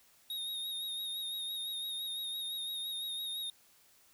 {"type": "tone with vibrato", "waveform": "square", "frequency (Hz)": 3729, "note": "A#7", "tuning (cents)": 0, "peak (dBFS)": -37, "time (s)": [0.3, 3.5], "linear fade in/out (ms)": 2, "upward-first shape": "sine", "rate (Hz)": 5.9, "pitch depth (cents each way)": 35, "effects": ["white hiss -65 dBFS RMS until 4.13 s"]}